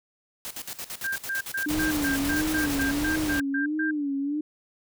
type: noise with tremolo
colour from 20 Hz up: white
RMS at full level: -35 dBFS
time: 0.45-2.83 s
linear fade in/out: 0 ms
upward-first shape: square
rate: 8.9 Hz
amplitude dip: 80%
type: tone bursts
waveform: sine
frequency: 1587 Hz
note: G6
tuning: 21 cents sharp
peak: -26 dBFS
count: 12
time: 1.04-3.91 s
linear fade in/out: 5 ms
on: 120 ms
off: 130 ms
type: tone with vibrato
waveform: sine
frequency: 293.7 Hz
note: D4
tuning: in tune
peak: -25 dBFS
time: 1.66-4.41 s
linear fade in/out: 5 ms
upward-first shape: sine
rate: 1.5 Hz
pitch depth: 110 cents each way
type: noise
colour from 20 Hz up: pink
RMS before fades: -32 dBFS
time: 1.7-3.4 s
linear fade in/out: 2 ms
effects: none